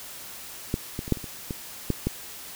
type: clicks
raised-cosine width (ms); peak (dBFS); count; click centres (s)
3; -11 / -17 / -23 / -7 / -26 / -24 / -17 / -10 / -11; 9; 0.741 / 0.991 / 1.079 / 1.123 / 1.172 / 1.242 / 1.508 / 1.903 / 2.07
effects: white hiss -41 dBFS RMS until 2.55 s